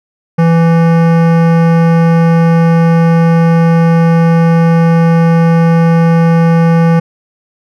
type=tone with hard clipping; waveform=sine; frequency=166.2 Hz; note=E3; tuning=15 cents sharp; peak=-7 dBFS; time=0.38-7 s; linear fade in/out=10 ms; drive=17 dB; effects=none